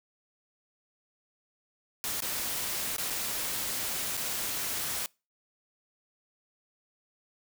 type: noise with dropouts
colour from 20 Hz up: white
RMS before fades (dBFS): -33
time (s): 2.04-5.06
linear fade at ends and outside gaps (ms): 0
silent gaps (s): 2.204-2.222 / 2.964-2.982 / 3.101-3.105 / 4.169-4.175
effects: noise-tail reverb RT60 0.3 s tail -26 dB re dry